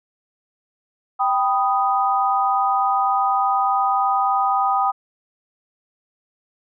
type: chord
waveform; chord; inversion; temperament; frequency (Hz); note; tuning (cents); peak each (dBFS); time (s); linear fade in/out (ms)
sine; G augmented; none; equal; 784 / 987.8 / 1244.5; G5 / B5 / D#6; 0 / 0 / 0; -19 / -24 / -20; 1.19-4.92; 20
effects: none